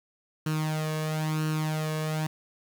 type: tone with flanger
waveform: sawtooth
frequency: 155.56 Hz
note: D#3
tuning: in tune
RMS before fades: -29 dBFS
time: 0.46-2.27 s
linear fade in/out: 5 ms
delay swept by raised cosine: 0.7 to 1.8 ms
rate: 1 Hz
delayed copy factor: +0.65
effects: 9-bit